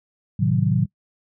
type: chord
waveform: sine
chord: A diminished seventh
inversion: none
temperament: equal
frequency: 110 / 130.81 / 155.56 / 185 Hz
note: A2 / C3 / Eb3 / Gb3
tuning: 0 / 0 / 0 / 0 cents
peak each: -22 dBFS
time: 0.39-0.86 s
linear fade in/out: 10 ms
effects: noise-tail reverb RT60 0.1 s tail -24 dB re dry